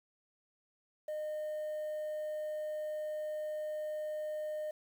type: tone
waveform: sine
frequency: 611 Hz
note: D#5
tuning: 32 cents flat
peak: -33 dBFS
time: 1.08-4.71 s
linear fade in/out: 5 ms
effects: tanh soft clip ceiling -35 dBFS + 10-bit

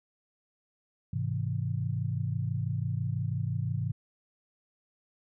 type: chord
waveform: sine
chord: Ab augmented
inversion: none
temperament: just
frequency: 103.83 / 129.78 / 162.23 Hz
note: Ab2 / C3 / E3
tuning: 0 / -14 / -27 cents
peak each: -32 / -32 / -35 dBFS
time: 1.13-3.92 s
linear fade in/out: 5 ms
effects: none

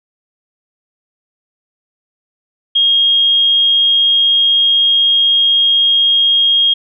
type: tone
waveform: sine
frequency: 3252 Hz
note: G#7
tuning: 37 cents flat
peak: -8 dBFS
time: 2.75-6.74 s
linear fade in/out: 10 ms
effects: none

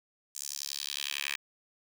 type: tone with high-pass filter sweep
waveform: 10% pulse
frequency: 70.9 Hz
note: C#2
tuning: 40 cents sharp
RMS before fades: -37 dBFS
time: 0.35-1.36 s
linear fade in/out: 5 ms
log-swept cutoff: 7100 to 2200 Hz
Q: 2.2
effects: none

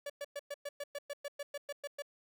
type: tone bursts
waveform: 45% pulse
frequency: 573 Hz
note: D5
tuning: 43 cents flat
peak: -38 dBFS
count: 14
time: 0.06-2.022 s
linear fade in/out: 5 ms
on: 38 ms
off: 110 ms
effects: none

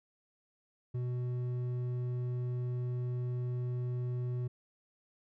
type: tone with hard clipping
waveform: sine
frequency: 123.7 Hz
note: B2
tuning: 3 cents sharp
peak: -34 dBFS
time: 0.94-4.48 s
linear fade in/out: 10 ms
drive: 6 dB
effects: none

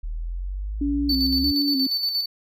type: exponential sweep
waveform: sine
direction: up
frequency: 38.01 to 73.42 Hz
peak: -26 dBFS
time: 0.03-1.52 s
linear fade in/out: 10 ms
type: tone with vibrato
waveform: sine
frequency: 275.7 Hz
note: C#4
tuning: 9 cents flat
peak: -21 dBFS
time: 0.81-1.87 s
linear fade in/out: 5 ms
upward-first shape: square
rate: 1.6 Hz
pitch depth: 59 cents each way
type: tone with tremolo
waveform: triangle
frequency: 4507 Hz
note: C#8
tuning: 28 cents sharp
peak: -19 dBFS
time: 1.09-2.26 s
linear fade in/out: 5 ms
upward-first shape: square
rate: 8.5 Hz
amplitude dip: 45%
effects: none

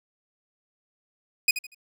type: tone with echo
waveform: sawtooth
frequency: 2489 Hz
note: D#7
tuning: in tune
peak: -13 dBFS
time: 1.48-1.51 s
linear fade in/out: 5 ms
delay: 79 ms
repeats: 3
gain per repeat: -11 dB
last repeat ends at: 1.747 s
effects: none

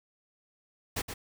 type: noise with echo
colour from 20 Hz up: pink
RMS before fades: -32 dBFS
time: 0.96-1.02 s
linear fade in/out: 10 ms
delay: 120 ms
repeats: 1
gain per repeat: -7 dB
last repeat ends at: 1.14 s
effects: none

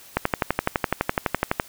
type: click train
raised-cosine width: 0.5 ms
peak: -4 dBFS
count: 18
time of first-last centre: 0.17-1.599 s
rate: 11.9 Hz
effects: white hiss -47 dBFS RMS until 1.68 s

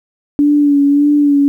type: tone with vibrato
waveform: sine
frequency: 287.8 Hz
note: D4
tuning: 35 cents flat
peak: -7 dBFS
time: 0.39-1.48 s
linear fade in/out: 0 ms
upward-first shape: sine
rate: 1.7 Hz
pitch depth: 33 cents each way
effects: 8-bit

